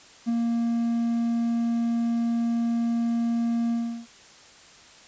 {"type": "tone with ADSR envelope", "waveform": "triangle", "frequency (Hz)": 233.1, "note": "A#3", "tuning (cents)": 0, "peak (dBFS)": -18, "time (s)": [0.26, 4.07], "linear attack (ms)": 30, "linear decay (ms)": 8, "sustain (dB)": -2, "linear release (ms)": 350, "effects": ["white hiss -50 dBFS RMS until 5.07 s", "resampled to 16000 Hz"]}